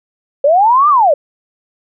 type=linear two-way sweep; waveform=sine; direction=up then down; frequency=539 to 1226 to 539 Hz; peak=-6 dBFS; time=0.44-1.14 s; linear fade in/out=5 ms; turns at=0.89 s; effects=none